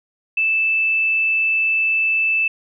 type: tone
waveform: sine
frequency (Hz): 2636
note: E7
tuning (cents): -1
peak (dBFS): -15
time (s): 0.37-2.48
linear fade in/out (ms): 5
effects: none